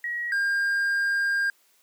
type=tone pair in turn; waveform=sine / triangle; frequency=1906 / 1605.7 Hz; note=A#6 / G6; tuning=+38 / +41 cents; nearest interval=minor third; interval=297 cents; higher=first; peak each=-27 / -20 dBFS; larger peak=second; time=0.04-0.32 / 0.32-1.5 s; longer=second; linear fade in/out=2 ms; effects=white hiss -63 dBFS RMS until 1.82 s + high-pass 300 Hz 12 dB/octave